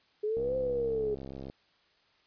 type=exponential two-way sweep; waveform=sine; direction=up then down; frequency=415.3 to 520 to 415.3 Hz; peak=-28 dBFS; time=0.23-1.15 s; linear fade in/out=10 ms; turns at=0.56 s
type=click train; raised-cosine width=2 ms; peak=-29 dBFS; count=77; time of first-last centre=0.37-1.499 s; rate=67.3 Hz
effects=white hiss -67 dBFS RMS until 2.26 s + resampled to 11025 Hz